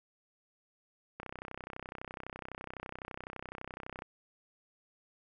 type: click train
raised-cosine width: 0.5 ms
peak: -26 dBFS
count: 91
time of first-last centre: 1.2-4.021 s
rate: 31.9 Hz
effects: none